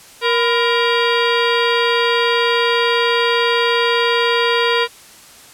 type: harmonic tone with a mistuned harmonic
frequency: 470 Hz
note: A#4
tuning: 14 cents sharp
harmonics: 1 / 2 / 3 / 4 / 5 / 6 / 7 / 8 / 10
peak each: -17 / -20 / -22 / -23 / -24 / -25 / -25 / -26 / -27 dBFS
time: 0.21-4.88 s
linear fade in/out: 50 ms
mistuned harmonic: 2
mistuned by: +110 cents
effects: white hiss -42 dBFS RMS until 5.53 s + low-pass 11000 Hz 12 dB/octave